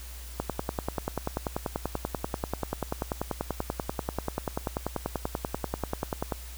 click train, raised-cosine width 1 ms, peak -14 dBFS, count 62, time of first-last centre 0.4-6.322 s, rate 10.3 Hz, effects added 60 Hz sine -40 dBFS peak until 6.57 s + white hiss -47 dBFS RMS until 6.57 s

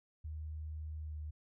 sine tone with pitch glide, 77.4 to 76.11 Hz, D#2 to D#2, -9 to -38 cents, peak -40 dBFS, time 0.24-1.31 s, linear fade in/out 10 ms, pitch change -29 cents, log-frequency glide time 1.02-1.17 s, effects none

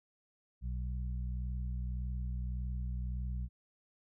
harmonic tone, 61.74 Hz, B1, in tune, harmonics 1 / 2 / 3, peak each -35 / -43 / -48 dBFS, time 0.61-3.49 s, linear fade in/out 50 ms, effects none

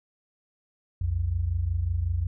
sine tone pair together, 61.85 / 87.31 Hz, B1 / F2, +3 / 0 cents, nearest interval tritone, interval 597 cents, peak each -29 / -25 dBFS, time 1.01-2.27 s, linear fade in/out 5 ms, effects none

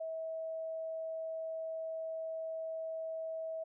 sine tone, 646 Hz, E5, 35 cents flat, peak -37 dBFS, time 0-3.64 s, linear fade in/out 10 ms, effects none

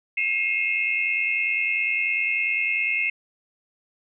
sine tone cluster, 2144 / 2521 / 2611 / 2728 Hz, C7 / D#7 / E7 / F7, +42 / +22 / -17 / -41 cents, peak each -24 / -29 / -26 / -32 dBFS, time 0.17-3.1 s, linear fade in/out 5 ms, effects none

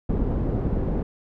pink low-pass noise, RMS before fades -24 dBFS, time 0.09-1.03 s, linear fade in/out 5 ms, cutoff 400 Hz, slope 12 dB/octave, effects none

